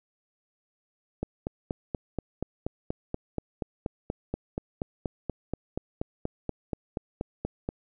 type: click train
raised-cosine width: 2 ms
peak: -16 dBFS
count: 28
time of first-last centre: 1.23-7.689 s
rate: 4.18 Hz
effects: none